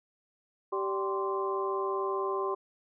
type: harmonic tone with a mistuned harmonic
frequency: 194.5 Hz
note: G3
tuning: 13 cents flat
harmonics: 2 / 3 / 4 / 5 / 6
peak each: -31 / -40 / -41 / -33 / -42 dBFS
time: 0.72-2.55 s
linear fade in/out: 10 ms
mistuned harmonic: 5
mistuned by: +120 cents
effects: none